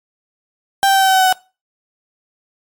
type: tone with pitch steps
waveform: 35% pulse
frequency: 786 / 780.1 / 774.3 / 768.5 / 762.7 / 757 / 751.4 / 745.8 Hz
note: G5 / G5 / G5 / G5 / G5 / F#5 / F#5 / F#5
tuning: +4 / -9 / -22 / -35 / -48 / +39 / +26 / +14 cents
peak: -8 dBFS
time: 0.83-1.326 s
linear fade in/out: 0 ms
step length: 62 ms
effects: noise-tail reverb RT60 0.3 s tail -22 dB re dry + MP3 96 kbps